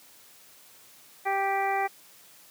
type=harmonic tone; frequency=392 Hz; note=G4; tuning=in tune; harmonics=1 / 2 / 3 / 4 / 5 / 6; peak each=-33 / -26 / -36 / -38 / -33 / -37 dBFS; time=1.25-1.88 s; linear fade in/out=20 ms; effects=white hiss -54 dBFS RMS until 2.5 s + high-pass 100 Hz 12 dB/octave